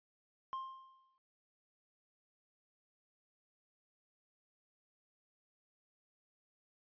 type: tone with exponential decay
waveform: triangle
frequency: 1057 Hz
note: C6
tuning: 17 cents sharp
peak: -35 dBFS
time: 0.53-1.18 s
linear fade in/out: 0 ms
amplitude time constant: 140 ms
effects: noise-tail reverb RT60 0.7 s tail -22 dB re dry + resampled to 11025 Hz